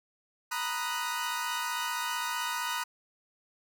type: chord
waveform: sawtooth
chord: B major seventh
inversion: third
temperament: equal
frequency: 932.3 / 987.8 / 1244.5 / 1480 Hz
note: A#5 / B5 / D#6 / F#6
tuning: 0 / 0 / 0 / 0 cents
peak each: -33 dBFS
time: 0.51-2.84 s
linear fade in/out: 10 ms
effects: none